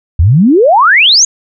sine exponential sweep, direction up, 73.3 to 6910 Hz, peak -3 dBFS, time 0.19-1.25 s, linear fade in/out 5 ms, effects none

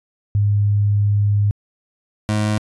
sine / 25% pulse tone pair in turn, 102.6 / 106.23 Hz, G#2 / G#2, -21 / +40 cents, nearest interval minor second, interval 61 cents, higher second, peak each -13 dBFS, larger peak neither, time 0.35-1.51 / 2.29-2.58 s, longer first, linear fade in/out 0 ms, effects resampled to 24000 Hz

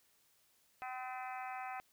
harmonic tone with a mistuned harmonic, 255.1 Hz, C4, 44 cents flat, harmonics 3 / 4 / 5 / 6 / 7 / 8 / 9 / 10, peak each -43 / -51 / -49 / -53 / -56 / -53 / -57 / -54 dBFS, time 0.82-1.8 s, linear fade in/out 0 ms, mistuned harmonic 9, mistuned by +39 cents, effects white hiss -72 dBFS RMS until 1.92 s

